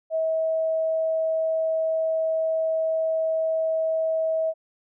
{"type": "tone", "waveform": "sine", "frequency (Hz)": 643, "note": "E5", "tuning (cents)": -43, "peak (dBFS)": -21, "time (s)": [0.1, 4.54], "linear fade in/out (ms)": 50, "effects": []}